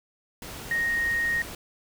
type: tone in noise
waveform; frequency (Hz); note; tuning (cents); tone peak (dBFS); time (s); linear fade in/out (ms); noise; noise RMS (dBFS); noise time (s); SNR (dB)
sine; 1864.7; A#6; 0; -23; 0.71-1.42; 2; pink; -39; 0.42-1.55; +13
effects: none